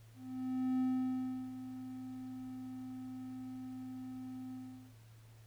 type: tone with ADSR envelope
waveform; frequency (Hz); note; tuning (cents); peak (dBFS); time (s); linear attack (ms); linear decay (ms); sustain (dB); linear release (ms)
triangle; 257.1; C4; -30; -28; 0.14-4.95; 660; 700; -13; 410
effects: added 112 Hz sine -56 dBFS peak until 5.46 s + pink hiss -67 dBFS RMS until 5.46 s